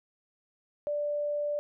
sine tone, 587.3 Hz, D5, in tune, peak -28 dBFS, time 0.87-1.59 s, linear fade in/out 0 ms, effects none

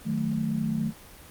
sine chord, D# diminished, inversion none, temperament equal, 155.56 / 185 / 220 Hz, D#3 / F#3 / A3, 0 / 0 / 0 cents, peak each -30 / -32 / -27 dBFS, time 0.04-0.93 s, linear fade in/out 50 ms, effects pink hiss -48 dBFS RMS until 1.3 s + Opus 24 kbps

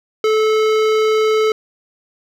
sine tone with hard clipping, 434.6 Hz, A4, 21 cents flat, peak -14 dBFS, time 0.24-1.52 s, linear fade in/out 2 ms, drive 17 dB, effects none

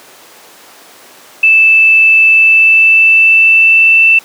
sine tone with pitch glide, 2637 to 2663 Hz, E7 to E7, 0 to +17 cents, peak -3 dBFS, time 1.43-4.19 s, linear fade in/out 5 ms, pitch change +17 cents, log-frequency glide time 2.27-4.05 s, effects pink hiss -37 dBFS RMS until 4.24 s + high-pass 400 Hz 12 dB/octave

